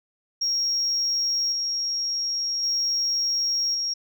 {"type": "tone with tremolo", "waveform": "sine", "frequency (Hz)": 5588, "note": "F8", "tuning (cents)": 0, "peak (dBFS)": -20, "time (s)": [0.41, 3.94], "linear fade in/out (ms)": 10, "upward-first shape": "square", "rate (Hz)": 0.45, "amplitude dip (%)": 30, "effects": ["tanh soft clip ceiling -18 dBFS"]}